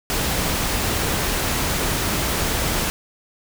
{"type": "noise", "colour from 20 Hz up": "pink", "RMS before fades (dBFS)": -22, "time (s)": [0.1, 2.9], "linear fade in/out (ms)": 0, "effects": []}